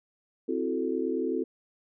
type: chord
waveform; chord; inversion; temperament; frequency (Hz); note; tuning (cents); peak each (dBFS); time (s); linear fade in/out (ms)
sine; F# half-diminished seventh; second; equal; 261.6 / 329.6 / 370 / 440; C4 / E4 / F#4 / A4; 0 / 0 / 0 / 0; -32; 0.48-1.44; 10
effects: none